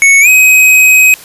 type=tone with pitch glide; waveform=square; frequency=2213 to 2527 Hz; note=C#7 to D#7; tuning=-3 to +26 cents; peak=-3 dBFS; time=0.02-1.14 s; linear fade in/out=0 ms; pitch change=+229 cents; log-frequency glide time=0.21-0.28 s; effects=white hiss -33 dBFS RMS until 1.24 s + resampled to 32000 Hz